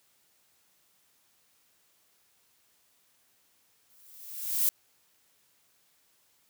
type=noise with exponential growth; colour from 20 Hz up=violet; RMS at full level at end=-23 dBFS; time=3.9-4.69 s; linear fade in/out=1 ms; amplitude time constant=170 ms; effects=white hiss -68 dBFS RMS until 6.49 s + high-pass 60 Hz 12 dB/octave